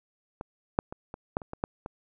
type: clicks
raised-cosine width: 1 ms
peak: -22 / -8 / -24 / -24 / -12 / -28 / -22 / -13 / -22 dBFS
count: 9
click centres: 0.411 / 0.789 / 0.925 / 1.141 / 1.369 / 1.418 / 1.534 / 1.639 / 1.861 s
effects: none